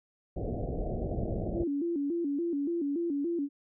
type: low-pass noise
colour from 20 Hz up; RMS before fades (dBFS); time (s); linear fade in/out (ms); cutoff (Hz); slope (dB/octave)
pink; -33; 0.36-1.64; 10; 720; 96
type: tone with vibrato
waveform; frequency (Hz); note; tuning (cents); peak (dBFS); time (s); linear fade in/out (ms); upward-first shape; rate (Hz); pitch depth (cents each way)
sine; 311.1; D#4; 0; -28; 1.53-3.49; 50; square; 3.5; 160
effects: none